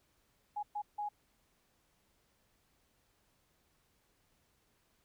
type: tone bursts at uneven times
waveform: sine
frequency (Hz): 830.6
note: G#5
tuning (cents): 0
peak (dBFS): -35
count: 3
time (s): 0.56-0.63 / 0.75-0.82 / 0.98-1.09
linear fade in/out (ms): 10
effects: pink hiss -74 dBFS RMS until 5.04 s